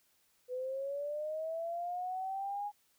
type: linear sweep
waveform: sine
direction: up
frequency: 495.2 to 830.6 Hz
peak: -35 dBFS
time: 0.48-2.72 s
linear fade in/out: 50 ms
effects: white hiss -72 dBFS RMS until 2.98 s